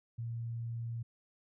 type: tone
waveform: sine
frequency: 116.3 Hz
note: A#2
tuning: 4 cents flat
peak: -36 dBFS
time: 0.18-1.03 s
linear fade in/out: 10 ms
effects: none